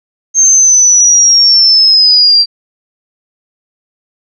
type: linear sweep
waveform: sine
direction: down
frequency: 6400 to 4694 Hz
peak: -3 dBFS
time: 0.34-2.46 s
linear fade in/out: 50 ms
effects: none